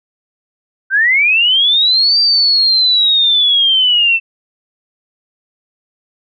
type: linear two-way sweep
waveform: sine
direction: up then down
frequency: 1513 to 4708 to 2654 Hz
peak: -8 dBFS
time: 0.9-4.2 s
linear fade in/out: 50 ms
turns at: 2.19 s
effects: none